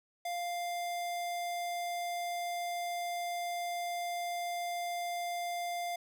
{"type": "tone", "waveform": "square", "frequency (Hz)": 698.5, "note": "F5", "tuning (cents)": 0, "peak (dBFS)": -35, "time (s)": [0.25, 5.96], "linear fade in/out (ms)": 5, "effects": []}